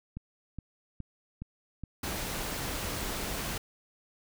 click train, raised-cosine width 5 ms, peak -26 dBFS, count 5, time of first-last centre 0.17-1.837 s, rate 2.4 Hz
pink noise, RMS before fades -35 dBFS, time 2.03-3.58 s, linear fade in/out 5 ms
effects none

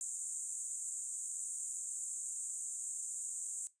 pink band-pass noise, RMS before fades -42 dBFS, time 0.01-3.67 s, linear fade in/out 0 ms, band 6900 to 9000 Hz, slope 96 dB/octave, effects noise-tail reverb RT60 0.2 s tail -17 dB re dry + resampled to 22050 Hz

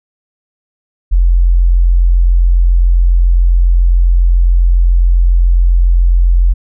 sine tone, 43.65 Hz, F1, in tune, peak -5 dBFS, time 1.11-6.54 s, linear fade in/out 20 ms, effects none

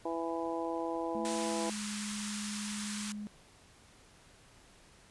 harmonic tone, 166 Hz, E3, 12 cents sharp, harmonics 2 / 3 / 4 / 5 / 6, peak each -37 / -39 / -40 / -41 / -42 dBFS, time 0.05-1.7 s, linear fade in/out 5 ms
sine tone with pitch glide, 220 to 208.4 Hz, A3 to G#3, 0 to +6 cents, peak -38 dBFS, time 1.15-3.27 s, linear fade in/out 0 ms, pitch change -94 cents, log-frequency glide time 1.32-1.84 s
white band-pass noise, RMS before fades -42 dBFS, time 1.25-3.12 s, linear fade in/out 0 ms, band 920 to 10000 Hz, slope 48 dB/octave
effects pink hiss -60 dBFS RMS until 5.1 s + resampled to 24000 Hz

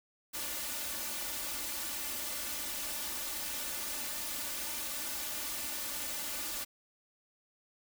white noise with comb filter, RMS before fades -38 dBFS, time 0.33-6.65 s, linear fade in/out 20 ms, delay 3.4 ms, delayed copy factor +0.9, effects none

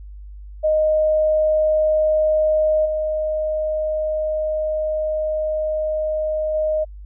sine tone with level steps, 620 Hz, D#5, 6 cents flat, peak -14 / -19 / -17 dBFS, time 0.63-6.85 s, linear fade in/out 20 ms, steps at 2.85 / 6.54 s, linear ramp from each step 10 ms, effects added 50 Hz sine -34 dBFS peak until 7.05 s

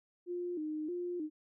sine tone with vibrato, 329.6 Hz, E4, in tune, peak -35 dBFS, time 0.26-1.3 s, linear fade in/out 50 ms, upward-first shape square, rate 1.6 Hz, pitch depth 120 cents each way, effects none

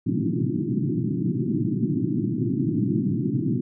pink band-pass noise, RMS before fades -24 dBFS, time 0.06-3.61 s, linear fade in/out 10 ms, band 110 to 360 Hz, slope 96 dB/octave, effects none

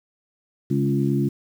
harmonic tone with a mistuned harmonic, 69.3 Hz, C#2, in tune, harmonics 2 / 3 / 4 / 5, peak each -22 / -24 / -25 / -26 dBFS, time 0.7-1.29 s, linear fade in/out 10 ms, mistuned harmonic 4, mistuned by +17 cents, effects 8-bit

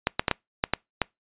clicks, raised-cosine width 0.3 ms, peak -5 dBFS, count 7, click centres 0.071 / 0.195 / 0.282 / 0.313 / 0.639 / 0.736 / 1.017 s, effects noise-tail reverb RT60 0.2 s tail -26 dB re dry + resampled to 8000 Hz

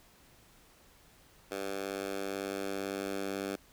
10% pulse tone with high-pass filter sweep, 98 Hz, G2, in tune, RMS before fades -37 dBFS, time 1.51-3.56 s, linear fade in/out 5 ms, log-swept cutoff 400 to 260 Hz, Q 1.1, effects pink hiss -61 dBFS RMS until 3.72 s

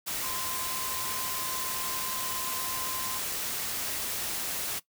sine tone in noise, 1037 Hz, C6, 16 cents flat, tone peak -39 dBFS, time 0.22-3.2 s, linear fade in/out 20 ms, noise white, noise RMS -33 dBFS, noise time 0.06-4.8 s, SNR -9 dB, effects noise-tail reverb RT60 0.1 s tail -18 dB re dry

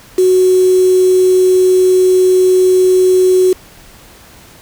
sine tone with quantisation, 370 Hz, F#4, in tune, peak -6 dBFS, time 0.18-3.53 s, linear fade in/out 5 ms, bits 4, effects pink hiss -40 dBFS RMS until 4.61 s

